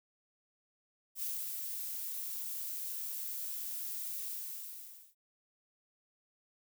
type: noise with ADSR envelope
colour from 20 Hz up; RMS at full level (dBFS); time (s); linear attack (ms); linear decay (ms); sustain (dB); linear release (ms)
violet; -37; 1.15-5.15; 72; 250; -3; 900
effects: none